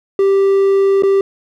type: tone with dropouts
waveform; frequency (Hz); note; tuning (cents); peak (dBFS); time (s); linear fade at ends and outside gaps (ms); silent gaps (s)
triangle; 392; G4; 0; -7; 0.19-1.21; 2; 1.024-1.034
effects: none